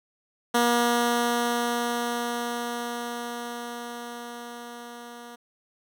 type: tone with level ramp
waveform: 10% pulse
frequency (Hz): 238.5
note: A#3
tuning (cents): +40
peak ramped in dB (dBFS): -11 to -33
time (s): 0.54-5.36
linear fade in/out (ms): 10
effects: none